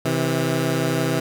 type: tone pair together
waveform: 15% pulse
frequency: 130.81 / 161.92 Hz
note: C3 / E3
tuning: 0 / -31 cents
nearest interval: major third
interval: 369 cents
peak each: -16 dBFS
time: 0.05-1.2 s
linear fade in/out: 5 ms
effects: none